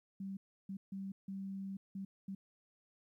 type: tone bursts at uneven times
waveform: sine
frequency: 194.2 Hz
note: G3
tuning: 16 cents flat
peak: -40 dBFS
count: 6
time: 0.2-0.37 / 0.69-0.77 / 0.92-1.12 / 1.28-1.77 / 1.95-2.05 / 2.28-2.35 s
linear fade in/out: 5 ms
effects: 13-bit